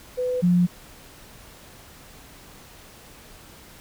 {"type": "tone pair in turn", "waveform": "sine", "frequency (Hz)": [501, 177.13], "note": ["B4", "F3"], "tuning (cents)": [25, 25], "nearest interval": "octave + tritone", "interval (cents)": 1800, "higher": "first", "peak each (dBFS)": [-22, -15], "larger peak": "second", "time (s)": [[0.17, 0.42], [0.42, 0.67]], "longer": "neither", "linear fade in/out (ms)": 20, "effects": ["pink hiss -47 dBFS RMS until 3.8 s"]}